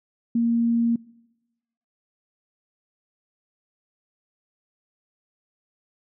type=tone; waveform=sine; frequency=233.1 Hz; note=A#3; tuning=in tune; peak=-18 dBFS; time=0.35-0.96 s; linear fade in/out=5 ms; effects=noise-tail reverb RT60 1.0 s tail -24 dB re dry